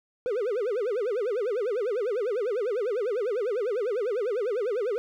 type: tone with vibrato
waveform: triangle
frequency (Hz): 450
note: A4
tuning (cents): +39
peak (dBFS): -23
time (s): 0.26-4.98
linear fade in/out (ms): 0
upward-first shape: sine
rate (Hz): 10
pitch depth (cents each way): 240
effects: none